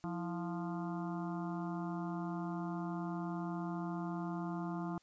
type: harmonic tone with a mistuned harmonic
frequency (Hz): 174.61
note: F3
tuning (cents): 0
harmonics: 1 / 2 / 4 / 5 / 6 / 7 / 8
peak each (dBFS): -39 / -42 / -47 / -50 / -50 / -51 / -56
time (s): 0.04-4.98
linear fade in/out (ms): 0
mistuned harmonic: 2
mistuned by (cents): -100
effects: white hiss -71 dBFS RMS until 5.02 s + resampled to 16000 Hz